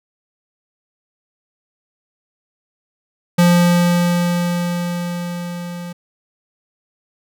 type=tone with level ramp; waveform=square; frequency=174.61 Hz; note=F3; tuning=in tune; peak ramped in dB=-9 to -28 dBFS; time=3.38-5.93 s; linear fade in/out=10 ms; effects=none